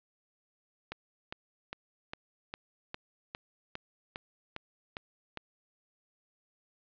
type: click train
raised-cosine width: 0.3 ms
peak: -22 dBFS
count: 12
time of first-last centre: 0.92-5.373 s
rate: 2.47 Hz
effects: resampled to 11025 Hz + 9-bit